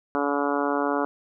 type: harmonic tone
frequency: 143.1 Hz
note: D3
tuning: 45 cents flat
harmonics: 2 / 3 / 4 / 5 / 6 / 7 / 8 / 9 / 10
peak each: -27 / -29 / -30 / -31 / -32 / -32 / -33 / -34 / -34 dBFS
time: 0.15-1.05 s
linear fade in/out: 0 ms
effects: none